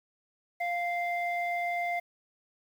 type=tone pair together; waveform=sine; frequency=698.5 / 2088 Hz; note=F5 / C7; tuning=0 / -4 cents; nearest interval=octave + perfect fifth; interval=1896 cents; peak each=-29 / -32 dBFS; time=0.6-2 s; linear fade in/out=10 ms; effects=tanh soft clip ceiling -23 dBFS + 9-bit